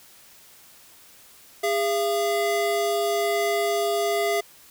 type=tone pair together; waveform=square; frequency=407.8 / 679.3 Hz; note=G#4 / F5; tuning=-32 / -48 cents; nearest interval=major sixth; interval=884 cents; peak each=-25 dBFS; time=1.63-4.41 s; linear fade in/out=10 ms; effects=white hiss -51 dBFS RMS until 4.7 s